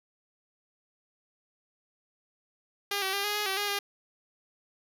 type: tone with pitch steps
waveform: 5% pulse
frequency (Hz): 403.7 / 382.5 / 400.2 / 414.5 / 417.8 / 384.6 / 410.4 / 403.4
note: G#4 / G4 / G4 / G#4 / G#4 / G4 / G#4 / G4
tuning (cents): -49 / -42 / +36 / -3 / +10 / -33 / -21 / +50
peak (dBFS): -17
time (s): 2.91-3.79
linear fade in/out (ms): 5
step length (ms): 110
effects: none